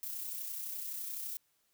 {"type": "noise with amplitude modulation", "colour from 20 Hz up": "violet", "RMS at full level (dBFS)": -39, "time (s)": [0.03, 1.37], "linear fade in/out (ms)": 0, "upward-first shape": "sine", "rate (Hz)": 31.8, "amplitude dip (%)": 35, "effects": ["white hiss -75 dBFS RMS until 1.73 s"]}